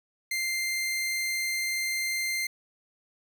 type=tone; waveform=sawtooth; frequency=2093 Hz; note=C7; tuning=in tune; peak=-24 dBFS; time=0.31-2.47 s; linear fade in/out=5 ms; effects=none